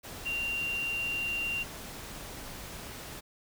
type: tone in noise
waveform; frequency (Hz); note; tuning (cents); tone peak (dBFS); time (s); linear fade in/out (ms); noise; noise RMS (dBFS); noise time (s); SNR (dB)
sine; 2769; F7; -15; -30; 0.25-1.64; 20; pink; -43; 0.03-3.21; +10
effects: none